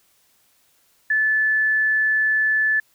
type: tone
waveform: sine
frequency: 1740 Hz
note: A6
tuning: 20 cents flat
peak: -16 dBFS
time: 1.1-2.8 s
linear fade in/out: 5 ms
effects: white hiss -61 dBFS RMS until 2.94 s